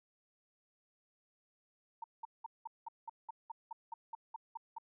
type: tone bursts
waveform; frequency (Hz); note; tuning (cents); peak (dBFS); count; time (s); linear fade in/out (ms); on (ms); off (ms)
sine; 912; A#5; -38; -40; 14; 2.02-4.784; 5; 21; 190
effects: none